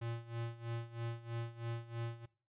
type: tone with tremolo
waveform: square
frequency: 116.54 Hz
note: A#2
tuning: in tune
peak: -38 dBFS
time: 0.01-2.26 s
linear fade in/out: 10 ms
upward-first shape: sine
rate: 3.1 Hz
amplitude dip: 85%
effects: noise-tail reverb RT60 0.4 s tail -20 dB re dry + resampled to 8000 Hz